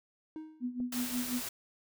triangle tone with exponential decay, 313.3 Hz, D#4, 12 cents sharp, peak -35 dBFS, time 0.36-0.8 s, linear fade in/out 1 ms, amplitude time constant 94 ms
sine tone with tremolo, 246.9 Hz, B3, in tune, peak -30 dBFS, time 0.6-1.42 s, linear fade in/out 50 ms, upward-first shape sine, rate 5.6 Hz, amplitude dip 80%
clicks, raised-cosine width 2 ms, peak -35 / -42 dBFS, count 2, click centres 0.802 / 0.808 s
white noise, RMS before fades -39 dBFS, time 0.92-1.49 s, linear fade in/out 5 ms
effects none

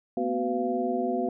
sine tone cluster, 230.3 / 250.8 / 373.8 / 499.4 / 689 Hz, A#3 / B3 / F#4 / B4 / F5, -21 / +27 / +18 / +19 / -24 cents, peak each -35 / -30 / -30 / -34 / -30 dBFS, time 0.17-1.29 s, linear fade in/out 2 ms, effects none

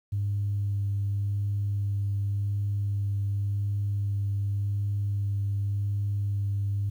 sine tone with vibrato, 100.8 Hz, G2, 49 cents sharp, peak -24 dBFS, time 0.12-6.9 s, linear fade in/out 10 ms, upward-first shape sine, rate 0.89 Hz, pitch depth 10 cents each way, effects tanh soft clip ceiling -21 dBFS + 10-bit

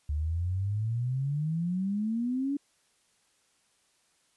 sine exponential sweep, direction up, 72.2 to 288.2 Hz, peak -27 dBFS, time 0.09-2.57 s, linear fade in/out 5 ms, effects white hiss -69 dBFS RMS until 4.36 s + resampled to 24000 Hz

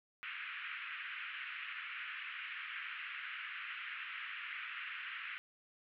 white band-pass noise, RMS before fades -45 dBFS, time 0.23-5.38 s, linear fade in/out 0 ms, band 1300 to 2800 Hz, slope 48 dB/octave, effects none

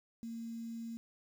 sine tone with quantisation, 229.6 Hz, A#3, 26 cents flat, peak -40 dBFS, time 0.23-0.97 s, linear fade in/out 0 ms, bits 10, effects none

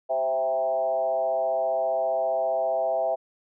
sine tone with frequency modulation, 660 Hz, E5, 2 cents sharp, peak -22 dBFS, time 0.09-3.16 s, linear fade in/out 20 ms, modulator 135 Hz, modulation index 0.91, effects none

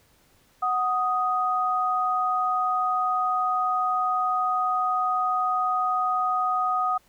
sine tone pair together, 740 / 1246 Hz, F#5 / D#6, 0 / +2 cents, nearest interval major sixth, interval 902 cents, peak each -26 / -23 dBFS, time 0.62-6.98 s, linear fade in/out 10 ms, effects pink hiss -61 dBFS RMS until 7.08 s

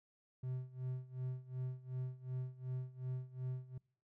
triangle tone with tremolo, 128.1 Hz, C3, 36 cents flat, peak -35 dBFS, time 0.43-3.78 s, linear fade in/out 5 ms, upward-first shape sine, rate 2.7 Hz, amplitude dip 90%, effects noise-tail reverb RT60 0.5 s tail -26 dB re dry

